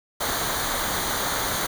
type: noise with comb filter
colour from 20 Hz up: pink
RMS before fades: -26 dBFS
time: 0.2-1.67 s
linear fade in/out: 10 ms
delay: 0.38 ms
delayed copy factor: -0.65
effects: none

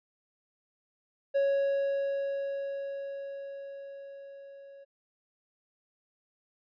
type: tone with level ramp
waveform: triangle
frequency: 554.4 Hz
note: C#5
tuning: in tune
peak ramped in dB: -21 to -46 dBFS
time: 1.34-4.85 s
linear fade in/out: 20 ms
effects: resampled to 11025 Hz

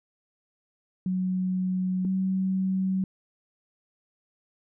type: tone pair in turn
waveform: sine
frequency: 185 / 189.11 Hz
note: F#3 / F#3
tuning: 0 / +38 cents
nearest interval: unison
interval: 38 cents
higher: second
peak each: -24 / -23 dBFS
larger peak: second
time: 1.06-2.05 / 2.05-3.04 s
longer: neither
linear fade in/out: 2 ms
effects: none

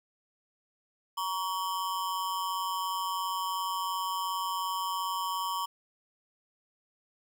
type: ring-modulated tone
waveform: square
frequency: 1034 Hz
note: C6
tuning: 21 cents flat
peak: -28 dBFS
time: 1.17-5.66 s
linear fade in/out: 10 ms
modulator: 91.4 Hz
effects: 10-bit

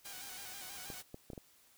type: noise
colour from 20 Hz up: white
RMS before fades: -49 dBFS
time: 0.04-1.03 s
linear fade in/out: 20 ms
type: tone with vibrato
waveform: 5% pulse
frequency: 770 Hz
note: G5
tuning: 31 cents flat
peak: -38 dBFS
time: 0.05-1.01 s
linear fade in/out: 5 ms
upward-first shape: square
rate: 6.2 Hz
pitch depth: 68 cents each way
type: clicks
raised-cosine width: 2 ms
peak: -32 dBFS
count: 5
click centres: 0.902 / 1.144 / 1.302 / 1.333 / 1.378 s
effects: white hiss -66 dBFS RMS until 1.77 s

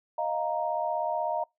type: chord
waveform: sine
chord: Eb suspended second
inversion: none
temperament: equal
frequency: 622.3 / 698.5 / 932.3 Hz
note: Eb5 / F5 / Bb5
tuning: 0 / 0 / 0 cents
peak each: -31 dBFS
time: 0.18-1.44 s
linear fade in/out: 5 ms
effects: noise-tail reverb RT60 0.2 s tail -26 dB re dry

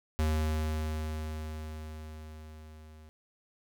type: tone with level ramp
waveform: square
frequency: 77.78 Hz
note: D#2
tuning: in tune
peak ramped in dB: -26 to -51 dBFS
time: 0.19-3.09 s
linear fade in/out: 0 ms
effects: none

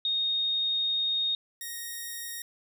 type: tone pair in turn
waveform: sine / 5% pulse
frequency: 3711 / 1867.3 Hz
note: A#7 / A#6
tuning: -9 / +2 cents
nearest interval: octave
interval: 1189 cents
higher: first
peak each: -25 dBFS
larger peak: neither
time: 0.05-1.35 / 1.61-2.42 s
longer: first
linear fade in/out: 2 ms
effects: none

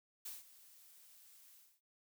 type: noise with ADSR envelope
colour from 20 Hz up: blue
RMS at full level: -45 dBFS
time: 0.25-1.81 s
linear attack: 9 ms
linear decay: 170 ms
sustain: -17 dB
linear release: 260 ms
effects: none

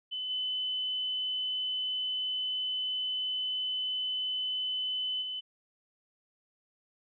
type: tone with level steps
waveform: sine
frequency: 3021 Hz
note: F#7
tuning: 35 cents sharp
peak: -33 / -30 / -34 dBFS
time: 0.11-5.41 s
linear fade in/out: 20 ms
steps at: 0.29 / 5.21 s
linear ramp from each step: 20 ms
effects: none

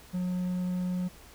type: tone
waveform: triangle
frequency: 181 Hz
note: F#3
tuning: 38 cents flat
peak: -26 dBFS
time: 0.13-1.09 s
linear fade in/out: 20 ms
effects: added 60 Hz sine -58 dBFS peak until 1.34 s + pink hiss -53 dBFS RMS until 1.34 s

